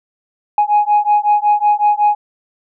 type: beating tone pair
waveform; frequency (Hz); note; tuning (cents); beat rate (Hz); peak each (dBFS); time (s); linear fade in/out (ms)
sine; 830.6 / 836; G#5 / G#5; 0 / +11; 5.4; -12; 0.58-2.15; 2
effects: tanh soft clip ceiling -5 dBFS